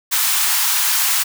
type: high-pass noise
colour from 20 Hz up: white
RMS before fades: -17 dBFS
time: 0.11-1.24 s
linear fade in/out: 20 ms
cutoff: 810 Hz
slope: 48 dB/octave
effects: none